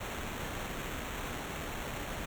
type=noise with sample-and-hold; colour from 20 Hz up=pink; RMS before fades=-39 dBFS; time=0-2.26 s; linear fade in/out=10 ms; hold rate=4900 Hz; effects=none